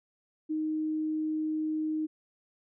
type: tone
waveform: sine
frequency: 311.1 Hz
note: D#4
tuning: in tune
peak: -28 dBFS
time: 0.49-2.07 s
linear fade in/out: 20 ms
effects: none